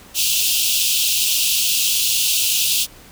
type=high-pass noise; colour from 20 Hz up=pink; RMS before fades=-18 dBFS; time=0.14-2.87 s; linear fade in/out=50 ms; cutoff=2600 Hz; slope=96 dB/octave; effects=pink hiss -44 dBFS RMS until 3.11 s